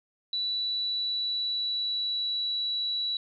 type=tone with pitch glide; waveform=sine; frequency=3951 to 3926 Hz; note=B7 to B7; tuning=0 to -11 cents; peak=-27 dBFS; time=0.33-3.17 s; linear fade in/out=2 ms; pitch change=-11 cents; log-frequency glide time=0.58-2.52 s; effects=none